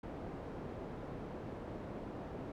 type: low-pass noise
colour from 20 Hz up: white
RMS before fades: -45 dBFS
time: 0.03-2.52 s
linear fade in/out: 5 ms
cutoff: 500 Hz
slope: 12 dB/octave
effects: none